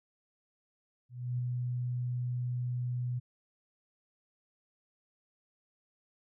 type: tone with ADSR envelope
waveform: sine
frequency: 123.47 Hz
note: B2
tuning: in tune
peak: -29 dBFS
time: 1.09-3.2 s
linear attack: 300 ms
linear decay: 4 ms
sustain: -2 dB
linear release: 19 ms
effects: none